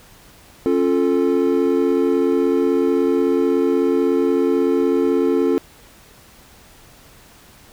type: chord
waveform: triangle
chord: Db augmented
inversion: none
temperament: equal with one note detuned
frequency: 272.9 / 349.2 / 440 Hz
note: Db4 / F4 / A4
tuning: -27 / 0 / 0 cents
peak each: -17 / -17 / -17 dBFS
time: 0.66-5.58 s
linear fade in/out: 0 ms
effects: pink hiss -47 dBFS RMS until 7.72 s